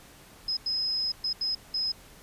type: tone bursts at uneven times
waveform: sine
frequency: 5090 Hz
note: D#8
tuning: 39 cents sharp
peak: -26 dBFS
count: 5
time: 0.48-0.57 / 0.66-1.12 / 1.24-1.33 / 1.41-1.55 / 1.74-1.92 s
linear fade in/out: 5 ms
effects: pink hiss -52 dBFS RMS until 2.22 s + resampled to 32000 Hz